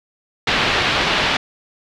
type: low-pass noise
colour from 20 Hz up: white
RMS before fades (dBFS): -18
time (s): 0.47-1.37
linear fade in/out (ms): 5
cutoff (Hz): 3700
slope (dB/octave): 24
effects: none